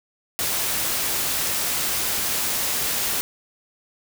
white noise, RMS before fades -24 dBFS, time 0.39-3.21 s, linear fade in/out 0 ms, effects none

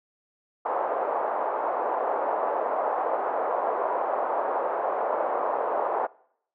pink band-pass noise, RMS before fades -27 dBFS, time 0.65-6.07 s, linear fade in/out 10 ms, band 530 to 1000 Hz, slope 24 dB/octave, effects noise-tail reverb RT60 0.7 s tail -24 dB re dry

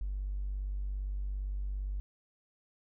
triangle tone with tanh clipping, 48.76 Hz, G1, 8 cents flat, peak -32 dBFS, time 0.01-2 s, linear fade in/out 0 ms, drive 1 dB, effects none

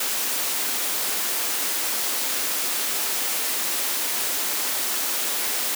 white high-pass noise, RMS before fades -25 dBFS, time 0-5.75 s, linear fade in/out 5 ms, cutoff 230 Hz, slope 24 dB/octave, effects none

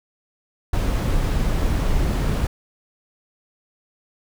brown noise, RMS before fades -20 dBFS, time 0.73-2.47 s, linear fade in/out 5 ms, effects none

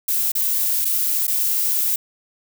violet noise with dropouts, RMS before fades -20 dBFS, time 0.08-1.96 s, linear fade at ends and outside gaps 5 ms, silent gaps 0.319-0.352 / 0.848-0.852 / 1.27-1.278 s, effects none

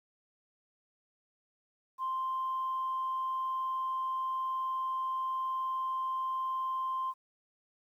sine tone, 1046.5 Hz, C6, in tune, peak -30 dBFS, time 1.98-7.14 s, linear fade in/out 50 ms, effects tanh soft clip ceiling -27 dBFS + 11-bit

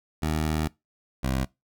15% pulse tone pair in turn, 77.78 / 65.5 Hz, D#2 / C2, 0 / +2 cents, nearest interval minor third, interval 298 cents, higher first, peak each -18 dBFS, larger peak neither, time 0.22-0.68 / 1.23-1.45 s, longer first, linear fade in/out 10 ms, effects noise-tail reverb RT60 0.2 s tail -22 dB re dry

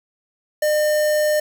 square tone with notch filter, 605 Hz, D#5, 49 cents flat, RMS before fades -18 dBFS, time 0.62-1.4 s, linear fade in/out 5 ms, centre 3400 Hz, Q 1.5, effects 7-bit

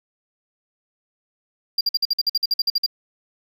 triangle tone bursts, 4775 Hz, D8, 28 cents sharp, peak -15 dBFS, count 14, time 1.78-2.863 s, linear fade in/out 5 ms, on 30 ms, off 51 ms, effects none

